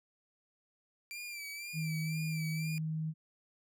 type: tone with vibrato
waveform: sawtooth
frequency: 2349 Hz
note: D7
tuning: in tune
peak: -38 dBFS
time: 1.11-2.78 s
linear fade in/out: 0 ms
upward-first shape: sine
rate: 2 Hz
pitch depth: 58 cents each way
type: tone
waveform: sine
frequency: 157.8 Hz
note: D#3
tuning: 25 cents sharp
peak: -33 dBFS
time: 1.73-3.14 s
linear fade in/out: 50 ms
effects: none